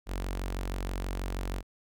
sawtooth tone with notch filter, 46.25 Hz, F#1, in tune, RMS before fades -34 dBFS, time 0.06-1.63 s, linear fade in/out 50 ms, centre 130 Hz, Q 1.2, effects none

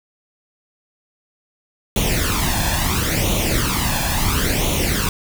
pink noise with flanger, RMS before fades -19 dBFS, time 1.96-5.09 s, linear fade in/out 2 ms, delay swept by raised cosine 0.3 to 1.19 ms, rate 0.73 Hz, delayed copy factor +0.7, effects none

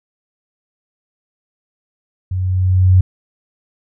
sine tone with level ramp, 92.5 Hz, F#2, in tune, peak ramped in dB -17 to -5 dBFS, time 2.31-3.01 s, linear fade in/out 5 ms, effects none

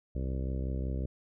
harmonic tone, 65.41 Hz, C2, in tune, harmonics 1 / 2 / 3 / 4 / 5 / 6 / 7 / 8 / 9, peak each -32 / -38 / -42 / -44 / -46 / -48 / -49 / -50 / -51 dBFS, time 0.15-1.06 s, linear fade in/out 5 ms, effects none

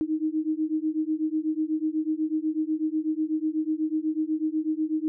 sine beating tone pair, 308.3 / 316.4 Hz, D#4 / D#4, -16 / +29 cents, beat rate 8.1 Hz, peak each -27 / -27 dBFS, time 0.01-5.08 s, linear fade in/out 0 ms, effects none

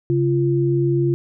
sine tone pair together, 136.9 / 344.7 Hz, C#3 / F4, -21 / -23 cents, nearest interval octave + major third, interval 1598 cents, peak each -18 dBFS, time 0.1-1.14 s, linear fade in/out 0 ms, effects none

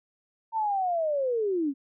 sine linear sweep, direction down, 912 to 262 Hz, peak -24 dBFS, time 0.52-1.74 s, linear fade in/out 50 ms, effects none

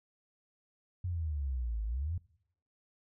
sine exponential two-way sweep, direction down then up, 92.5 to 52 to 92.5 Hz, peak -32 dBFS, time 1.04-2.18 s, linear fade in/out 5 ms, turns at 1.84 s, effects noise-tail reverb RT60 0.7 s tail -22 dB re dry

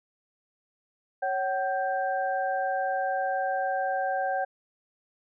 sine tone cluster, 552 / 759 / 1581 Hz, C#5 / F#5 / G6, -7 / +44 / +14 cents, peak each -31 / -27 / -34 dBFS, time 1.22-4.45 s, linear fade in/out 10 ms, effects none

